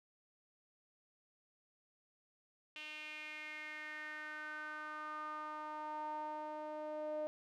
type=tone with band-pass filter sweep; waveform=sawtooth; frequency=305 Hz; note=D#4; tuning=34 cents flat; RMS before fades=-45 dBFS; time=2.76-7.27 s; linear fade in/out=0 ms; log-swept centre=2800 to 620 Hz; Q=5.3; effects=none